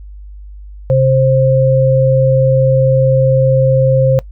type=tone pair together; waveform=sine; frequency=132.25 / 528 Hz; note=C3 / C5; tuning=+19 / +16 cents; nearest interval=2 octaves; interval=2397 cents; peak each=-10 dBFS; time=0.9-4.19 s; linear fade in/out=0 ms; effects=noise-tail reverb RT60 0.1 s tail -21 dB re dry + added 50 Hz sine -29 dBFS peak until 4.31 s